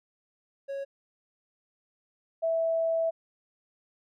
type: tone pair in turn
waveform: triangle / sine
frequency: 552 / 656.4 Hz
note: C#5 / E5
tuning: -7 / -8 cents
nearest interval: minor third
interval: 299 cents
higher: second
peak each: -30 / -24 dBFS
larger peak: second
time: 0.68-0.85 / 2.42-3.11 s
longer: second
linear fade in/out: 20 ms
effects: none